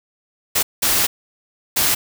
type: noise bursts at uneven times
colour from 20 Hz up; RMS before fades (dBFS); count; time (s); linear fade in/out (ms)
white; -17; 3; 0.55-0.63 / 0.82-1.07 / 1.76-1.95; 10
effects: none